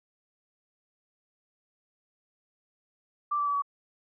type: tone with pitch steps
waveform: sine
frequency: 1174.7 / 1161.2 / 1147.9 / 1134.7 Hz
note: D6 / D6 / D6 / C#6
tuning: 0 / -20 / -40 / +40 cents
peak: -25 dBFS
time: 3.31-3.622 s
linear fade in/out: 10 ms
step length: 78 ms
effects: none